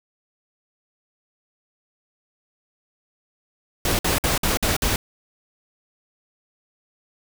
pink noise bursts, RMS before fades -21 dBFS, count 6, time 3.85-4.96 s, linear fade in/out 2 ms, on 140 ms, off 54 ms, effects none

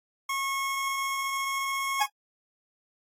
25% pulse tone, 1091 Hz, C#6, 28 cents flat, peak -24 dBFS, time 0.29-2.06 s, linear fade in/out 5 ms
40% pulse tone with exponential decay, 830.6 Hz, G#5, in tune, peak -19 dBFS, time 2.01-2.1 s, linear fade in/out 5 ms, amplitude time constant 18 ms
effects AAC 48 kbps

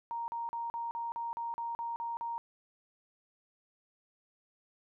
sine tone bursts, 932.3 Hz, A#5, in tune, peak -34 dBFS, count 11, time 0.11-2.38 s, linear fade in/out 0 ms, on 170 ms, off 40 ms, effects none

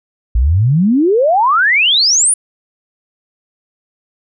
sine exponential sweep, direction up, 53.5 to 10170 Hz, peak -8 dBFS, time 0.35-2.34 s, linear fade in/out 5 ms, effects none

